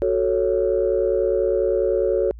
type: chord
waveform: sine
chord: F# minor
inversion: none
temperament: equal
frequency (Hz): 370 / 440 / 554.4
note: F#4 / A4 / C#5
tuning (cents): 0 / 0 / 0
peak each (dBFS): -21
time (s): 0.02-2.31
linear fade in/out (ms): 0
effects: tanh soft clip ceiling -9 dBFS + added 57 Hz sine -36 dBFS peak until 2.39 s